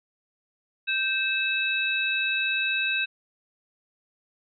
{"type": "tone cluster", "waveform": "sine", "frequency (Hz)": [1560, 2608, 3819], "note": ["G6", "E7", "A#7"], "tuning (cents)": [-9, -19, 41], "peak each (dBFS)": [-29, -25, -31], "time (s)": [0.87, 3.06], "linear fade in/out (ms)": 20, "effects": []}